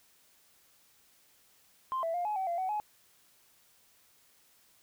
sine tone with pitch steps, 1047 / 661 / 705 / 844 / 762 / 687 / 751 / 843 Hz, C6 / E5 / F5 / G#5 / G5 / F5 / F#5 / G#5, +1 / +5 / +16 / +28 / -49 / -29 / +26 / +26 cents, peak -29 dBFS, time 1.92-2.8 s, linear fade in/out 0 ms, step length 110 ms, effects tanh soft clip ceiling -26 dBFS + white hiss -65 dBFS RMS until 4.82 s

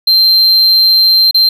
triangle tone with dropouts, 4143 Hz, C8, 18 cents flat, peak -4 dBFS, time 0.07-1.49 s, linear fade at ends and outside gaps 5 ms, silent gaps 1.311-1.344 s, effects none

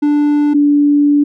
triangle / sine tone pair in turn, 293.7 / 290.2 Hz, D4 / D4, 0 / -21 cents, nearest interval unison, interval 21 cents, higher first, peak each -7 dBFS, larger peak neither, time 0.02-0.54 / 0.54-1.24 s, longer second, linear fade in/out 10 ms, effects none

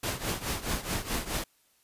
pink noise with tremolo, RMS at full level -29 dBFS, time 0.03-1.44 s, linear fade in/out 5 ms, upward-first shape triangle, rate 4.7 Hz, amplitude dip 85%, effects white hiss -67 dBFS RMS until 1.83 s + resampled to 32000 Hz

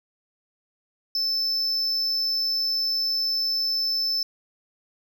triangle tone, 5274 Hz, E8, in tune, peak -21 dBFS, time 1.15-4.23 s, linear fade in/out 2 ms, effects none

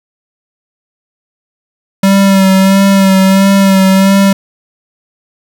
square tone with vibrato, 193.6 Hz, G3, 21 cents flat, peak -5 dBFS, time 2.03-4.33 s, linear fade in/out 5 ms, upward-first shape sine, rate 1.5 Hz, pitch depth 28 cents each way, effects 7-bit

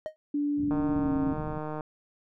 triangle tone with exponential decay, 622.3 Hz, D#5, in tune, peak -25 dBFS, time 0.06-0.16 s, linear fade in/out 0 ms, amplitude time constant 20 ms
sine tone with pitch glide, 290.5 to 275 Hz, D4 to C#4, -19 to -14 cents, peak -25 dBFS, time 0.34-1.33 s, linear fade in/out 5 ms, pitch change -95 cents, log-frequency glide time 0.92-1.14 s
white low-pass noise, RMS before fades -39 dBFS, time 0.57-1.59 s, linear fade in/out 10 ms, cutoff 220 Hz, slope 24 dB/octave
click train, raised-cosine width 1 ms, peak -22 dBFS, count 169, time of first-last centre 0.71-1.808 s, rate 153 Hz
effects none

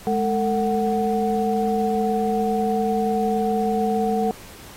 sine tone cluster, 210.7 / 450.2 / 742 Hz, G#3 / A4 / F#5, +25 / +40 / +5 cents, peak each -23 dBFS, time 0.07-4.31 s, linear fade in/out 0 ms, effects pink hiss -43 dBFS RMS until 4.76 s + AAC 48 kbps

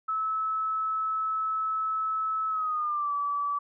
sine tone with pitch glide, 1300 to 1151.5 Hz, E6 to D6, -24 to -34 cents, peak -26 dBFS, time 0.08-3.59 s, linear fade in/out 10 ms, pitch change -210 cents, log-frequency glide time 2.49-3.13 s, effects none

